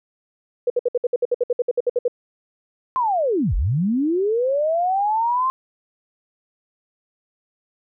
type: tone bursts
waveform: sine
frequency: 487.6 Hz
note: B4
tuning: 22 cents flat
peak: -15 dBFS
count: 16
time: 0.67-2.081 s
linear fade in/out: 5 ms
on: 31 ms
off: 61 ms
type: linear two-way sweep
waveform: sine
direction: down then up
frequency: 1061 to 36.46 to 1061 Hz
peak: -17 dBFS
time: 2.96-5.5 s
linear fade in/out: 0 ms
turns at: 3.55 s
effects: none